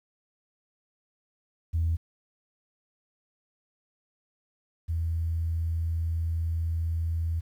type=tone pair in turn; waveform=sine; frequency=82.4 / 82.4 Hz; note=E2 / E2; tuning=0 / 0 cents; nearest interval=unison; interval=0 cents; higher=neither; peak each=-22 / -25 dBFS; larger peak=first; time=1.73-1.97 / 4.88-7.41 s; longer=second; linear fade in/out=20 ms; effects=tanh soft clip ceiling -19 dBFS + 10-bit